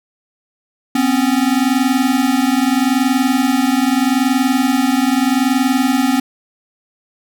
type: tone pair together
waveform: square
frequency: 250.8 / 271.6 Hz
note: B3 / C#4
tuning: +27 / -35 cents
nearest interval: minor second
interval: 138 cents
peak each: -16 dBFS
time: 0.95-6.2 s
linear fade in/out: 5 ms
effects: none